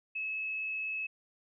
sine tone, 2588 Hz, E7, 32 cents flat, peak -33 dBFS, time 0.15-1.07 s, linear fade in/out 10 ms, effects none

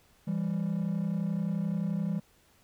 triangle tone pair together, 166.8 / 198.36 Hz, E3 / G3, +21 / +21 cents, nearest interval minor third, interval 300 cents, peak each -28 / -28 dBFS, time 0.27-2.2 s, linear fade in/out 10 ms, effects tanh soft clip ceiling -22 dBFS + pink hiss -64 dBFS RMS until 2.63 s

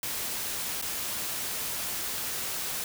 white noise with dropouts, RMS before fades -33 dBFS, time 0.03-2.84 s, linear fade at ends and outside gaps 1 ms, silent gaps 0.814-0.823 s, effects none

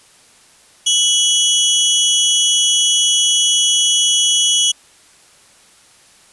25% pulse tone pair together, 2960 / 3322 Hz, F#7 / G#7, 0 / 0 cents, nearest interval major second, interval 200 cents, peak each -11 dBFS, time 0.86-4.72 s, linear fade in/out 10 ms, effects white hiss -48 dBFS RMS until 6.32 s + resampled to 24000 Hz

